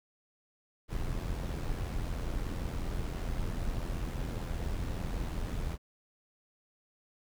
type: noise with amplitude modulation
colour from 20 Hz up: brown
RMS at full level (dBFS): -32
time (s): 0.88-5.78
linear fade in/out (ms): 50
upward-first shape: sine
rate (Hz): 85.2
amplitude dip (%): 55
effects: none